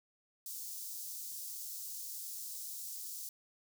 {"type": "high-pass noise", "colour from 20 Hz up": "white", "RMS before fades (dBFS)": -44, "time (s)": [0.46, 3.29], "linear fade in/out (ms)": 2, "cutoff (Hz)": 5000, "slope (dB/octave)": 24, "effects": []}